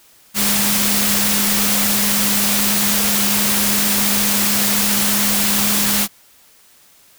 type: tone in noise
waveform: sine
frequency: 204.8 Hz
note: G#3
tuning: 24 cents flat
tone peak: -22 dBFS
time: 0.34-6.08 s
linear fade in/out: 50 ms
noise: white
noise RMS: -17 dBFS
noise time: 0.34-6.08 s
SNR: -8 dB
effects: white hiss -50 dBFS RMS until 7.18 s